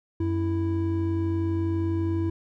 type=tone pair together; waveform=triangle; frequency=92.5 / 329.6 Hz; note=F#2 / E4; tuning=0 / 0 cents; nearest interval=octave + minor seventh; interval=2200 cents; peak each=-24 dBFS; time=0.2-2.3 s; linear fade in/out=5 ms; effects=none